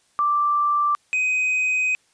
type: tone pair in turn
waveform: sine / triangle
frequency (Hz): 1174.7 / 2511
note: D6 / D#7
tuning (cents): 0 / +15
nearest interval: octave + minor second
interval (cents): 1315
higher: second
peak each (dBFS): -17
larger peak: neither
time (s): 0.19-0.95 / 1.13-1.95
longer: second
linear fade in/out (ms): 0
effects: white hiss -62 dBFS RMS until 2.13 s + resampled to 22050 Hz